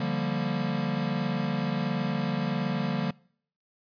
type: chord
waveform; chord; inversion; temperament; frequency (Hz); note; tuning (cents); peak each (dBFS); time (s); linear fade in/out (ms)
square; G minor seventh; second; equal; 146.83 / 174.61 / 196 / 233.1; D3 / F3 / G3 / Bb3; 0 / 0 / 0 / 0; -33; 0-3.11; 5
effects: noise-tail reverb RT60 0.6 s tail -25 dB re dry + resampled to 11025 Hz